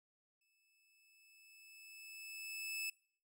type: tone with exponential growth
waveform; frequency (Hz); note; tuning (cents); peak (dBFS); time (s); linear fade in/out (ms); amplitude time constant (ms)
sawtooth; 2617; E7; -13; -35; 0.41-2.9; 5; 540
effects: noise-tail reverb RT60 0.5 s tail -22 dB re dry